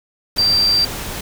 sine tone in noise, 4699 Hz, D8, in tune, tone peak -12 dBFS, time 0.38-0.85 s, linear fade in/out 5 ms, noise pink, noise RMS -27 dBFS, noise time 0.36-1.21 s, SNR +12 dB, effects none

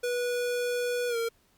square tone with pitch glide, 488 to 460.6 Hz, B4 to A#4, -21 to -21 cents, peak -28 dBFS, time 0.03-1.29 s, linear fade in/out 10 ms, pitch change -100 cents, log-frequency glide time 1.08-1.17 s, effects pink hiss -66 dBFS RMS until 1.57 s + Opus 48 kbps

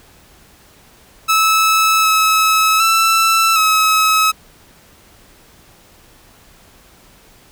sawtooth tone with pitch steps, 1303 / 1293 / 1329 / 1284 Hz, E6 / E6 / E6 / E6, -20 / -34 / +14 / -46 cents, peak -7 dBFS, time 1.28-4.32 s, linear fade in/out 20 ms, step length 760 ms, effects pink hiss -47 dBFS RMS until 7.51 s

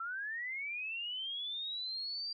sine linear sweep, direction up, 1318.5 to 4738 Hz, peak -37 dBFS, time 0-2.33 s, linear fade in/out 5 ms, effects none

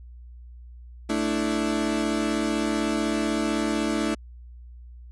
35% pulse chord, A suspended fourth, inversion none, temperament equal, 220 / 293.7 / 329.6 Hz, A3 / D4 / E4, 0 / 0 / 0 cents, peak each -26 dBFS, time 1.09-4.15 s, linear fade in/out 10 ms, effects added 60 Hz sine -41 dBFS peak until 5.11 s + resampled to 24000 Hz

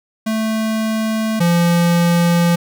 square tone pair in turn, 220 / 171.84 Hz, A3 / F3, 0 / -28 cents, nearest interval major third, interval 428 cents, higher first, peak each -17 / -12 dBFS, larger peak second, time 0.26-1.4 / 1.4-2.56 s, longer second, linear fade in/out 10 ms, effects none

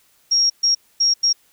sine tone bursts at uneven times, 5588 Hz, F8, in tune, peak -13 dBFS, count 4, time 0.31-0.5 / 0.63-0.75 / 1-1.14 / 1.23-1.33 s, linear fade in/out 10 ms, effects white hiss -58 dBFS RMS until 1.52 s

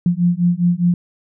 sine beating tone pair, 172.6 / 177.5 Hz, F3 / F3, -20 / +28 cents, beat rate 4.9 Hz, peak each -16 / -16 dBFS, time 0.06-0.94 s, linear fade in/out 2 ms, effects none

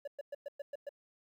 triangle tone bursts, 570 Hz, C#5, 48 cents sharp, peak -36 dBFS, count 7, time 0.05-0.892 s, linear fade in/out 5 ms, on 26 ms, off 110 ms, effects 12-bit

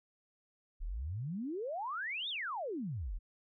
sine exponential two-way sweep, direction up then down, 33.23 to 3776 to 33.23 Hz, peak -36 dBFS, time 0.8-3.19 s, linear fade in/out 20 ms, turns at 2.29 s, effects none

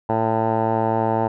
10% pulse tone with low-pass filter, 112 Hz, A2, 31 cents sharp, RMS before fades -20 dBFS, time 0.09-1.28 s, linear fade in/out 5 ms, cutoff 910 Hz, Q 5.7, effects none

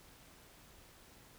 silence, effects pink hiss -60 dBFS RMS until 1.38 s

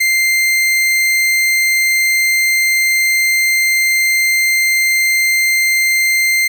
40% pulse tone, 2093 Hz, C7, in tune, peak -10 dBFS, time 0-6.48 s, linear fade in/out 10 ms, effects none

